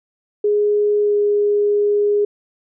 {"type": "tone with pitch glide", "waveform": "sine", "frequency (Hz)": [415.5, 412.4], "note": ["G#4", "G#4"], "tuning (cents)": [1, -12], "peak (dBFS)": -13, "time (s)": [0.44, 2.25], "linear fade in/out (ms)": 5, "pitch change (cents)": -13, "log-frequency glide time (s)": [1.01, 1.15], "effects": []}